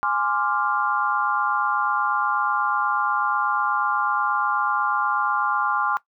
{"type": "chord", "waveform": "sine", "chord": "D half-diminished seventh", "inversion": "second", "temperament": "equal", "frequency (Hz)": [830.6, 1046.5, 1174.7, 1396.9], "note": ["Ab5", "C6", "D6", "F6"], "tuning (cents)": [0, 0, 0, 0], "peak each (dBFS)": [-26, -26, -25, -25], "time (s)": [0.03, 5.97], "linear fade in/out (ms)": 0, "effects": ["noise-tail reverb RT60 0.1 s tail -17 dB re dry"]}